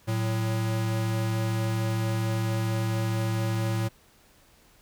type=tone pair together; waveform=square; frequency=111.89 / 185 Hz; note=A2 / F#3; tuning=+29 / 0 cents; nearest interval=major sixth; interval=871 cents; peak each=-26 / -35 dBFS; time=0.07-3.89 s; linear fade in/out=20 ms; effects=pink hiss -59 dBFS RMS until 4.81 s